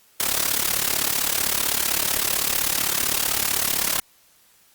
white noise with amplitude modulation, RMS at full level -19 dBFS, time 0.2-4 s, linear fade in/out 0 ms, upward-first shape sine, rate 35.7 Hz, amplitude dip 80%, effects white hiss -57 dBFS RMS until 4.74 s + Opus 48 kbps

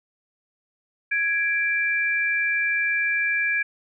sine tone pair together, 1661 / 2349 Hz, G#6 / D7, 0 / 0 cents, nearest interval tritone, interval 600 cents, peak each -23 dBFS, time 1.11-3.63 s, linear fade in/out 10 ms, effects none

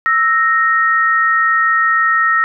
sine tone pair together, 1316.6 / 1862 Hz, E6 / A#6, -3 / -2 cents, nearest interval tritone, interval 601 cents, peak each -13 dBFS, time 0.06-2.44 s, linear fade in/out 0 ms, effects none

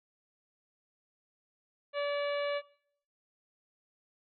harmonic tone with a mistuned harmonic, 575 Hz, D5, 37 cents flat, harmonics 1 / 2 / 3 / 4 / 5 / 6 / 7, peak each -31 / -39 / -42 / -43 / -45 / -50 / -50 dBFS, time 1.93-2.62 s, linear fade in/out 50 ms, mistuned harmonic 6, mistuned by +28 cents, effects noise-tail reverb RT60 0.6 s tail -20 dB re dry

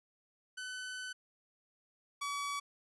sawtooth tone pair in turn, 1508 / 1139 Hz, F#6 / C#6, +32 / +47 cents, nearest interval perfect fourth, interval 485 cents, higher first, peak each -37 / -32 dBFS, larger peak second, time 0.57-1.13 / 2.21-2.6 s, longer first, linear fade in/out 10 ms, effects resampled to 24000 Hz

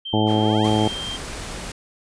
sine tone with pitch glide, 3140 to 3171 Hz, G7 to G7, +2 to +19 cents, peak -28 dBFS, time 0.05-1.17 s, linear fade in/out 10 ms, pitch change +17 cents, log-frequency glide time 0.22-0.35 s
harmonic tone, 107.6 Hz, A2, 38 cents flat, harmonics 1 / 2 / 3 / 4 / 5 / 6 / 7 / 8, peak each -22 / -22 / -22 / -26 / -29 / -30 / -27 / -26 dBFS, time 0.13-0.88 s, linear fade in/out 5 ms
sawtooth exponential two-way sweep, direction down then up, 1631 to 250.3 to 1385 Hz, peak -29 dBFS, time 0.26-0.71 s, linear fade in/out 50 ms, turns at 0.36 s
pink noise, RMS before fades -32 dBFS, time 0.64-1.72 s, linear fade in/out 5 ms
effects resampled to 22050 Hz

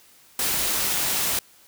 white noise, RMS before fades -24 dBFS, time 0.39-1.39 s, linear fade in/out 2 ms, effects white hiss -54 dBFS RMS until 1.67 s

